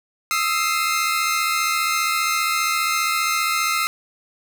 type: tone cluster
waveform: sawtooth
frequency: 1260 / 1335 / 2099 Hz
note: D#6 / E6 / C7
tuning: +21 / +22 / +5 cents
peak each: -20 dBFS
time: 0.31-3.87 s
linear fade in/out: 0 ms
effects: none